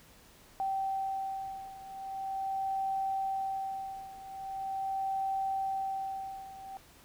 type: beating tone pair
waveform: sine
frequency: 775 / 775.42 Hz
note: G5 / G5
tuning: -20 / -19 cents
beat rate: 0.42 Hz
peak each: -34 / -37 dBFS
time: 0.6-6.77 s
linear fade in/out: 0 ms
effects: pink hiss -58 dBFS RMS until 7.04 s